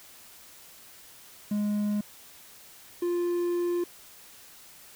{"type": "tone pair in turn", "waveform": "triangle", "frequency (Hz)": [207.7, 349.3], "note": ["G#3", "F4"], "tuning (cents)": [0, 0], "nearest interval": "major sixth", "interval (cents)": 900, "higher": "second", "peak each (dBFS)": -23, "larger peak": "neither", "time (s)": [[1.51, 2.01], [3.02, 3.84]], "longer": "second", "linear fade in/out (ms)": 5, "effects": ["white hiss -51 dBFS RMS until 4.95 s"]}